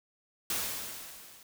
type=noise with level ramp; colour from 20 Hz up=white; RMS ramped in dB=-31 to -55 dBFS; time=0.5-1.43 s; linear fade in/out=2 ms; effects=none